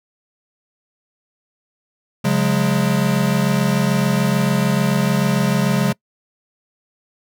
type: chord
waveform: square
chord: C# suspended fourth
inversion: none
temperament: equal with one note detuned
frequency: 138.59 / 180.88 / 207.7 Hz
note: C#3 / F#3 / G#3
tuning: 0 / -39 / 0 cents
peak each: -20 dBFS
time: 2.24-5.93 s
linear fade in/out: 10 ms
effects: noise-tail reverb RT60 0.1 s tail -25 dB re dry